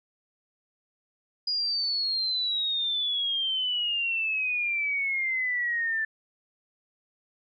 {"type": "exponential sweep", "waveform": "sine", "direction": "down", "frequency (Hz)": [4912, 1760], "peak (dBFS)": -25, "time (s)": [1.47, 6.05], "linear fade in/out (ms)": 5, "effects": []}